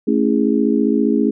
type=chord; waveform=sine; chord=A major seventh; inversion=none; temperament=just; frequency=220 / 275 / 330 / 412.5 Hz; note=A3 / C#4 / E4 / G#4; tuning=0 / -14 / +2 / -12 cents; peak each=-17 / -17 / -21 / -20 dBFS; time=0.07-1.31 s; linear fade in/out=10 ms; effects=none